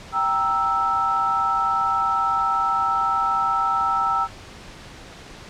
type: chord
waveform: sine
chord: E diminished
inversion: first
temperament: equal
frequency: 784 / 932.3 / 1318.5 Hz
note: G5 / Bb5 / E6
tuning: 0 / 0 / 0 cents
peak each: -25 / -26 / -20 dBFS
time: 0.12-4.28 s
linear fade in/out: 50 ms
effects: pink hiss -41 dBFS RMS until 5.49 s + low-pass 6000 Hz 12 dB/octave